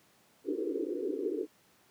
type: band-pass noise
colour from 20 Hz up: pink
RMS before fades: -34 dBFS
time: 0.44-1.47 s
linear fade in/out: 50 ms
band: 280 to 480 Hz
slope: 96 dB/octave
effects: pink hiss -65 dBFS RMS until 1.9 s + high-pass 150 Hz 12 dB/octave